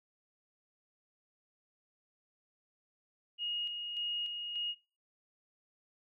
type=tone with tremolo; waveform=sine; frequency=2870 Hz; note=F7; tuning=47 cents sharp; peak=-33 dBFS; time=3.38-4.75 s; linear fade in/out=50 ms; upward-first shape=square; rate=1.7 Hz; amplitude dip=40%; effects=noise-tail reverb RT60 0.3 s tail -17 dB re dry